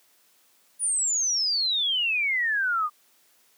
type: exponential sweep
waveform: sine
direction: down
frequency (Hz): 9800 to 1185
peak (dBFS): -22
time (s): 0.79-2.9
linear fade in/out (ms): 50
effects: white hiss -62 dBFS RMS until 3.57 s + high-pass 200 Hz 12 dB/octave